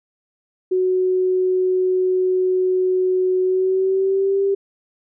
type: tone with pitch glide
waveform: sine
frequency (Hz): 370 to 394.3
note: F#4 to G4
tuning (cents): 0 to +10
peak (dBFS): -15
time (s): 0.71-4.55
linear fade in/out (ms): 10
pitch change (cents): +110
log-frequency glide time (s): 3.42-4.43
effects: none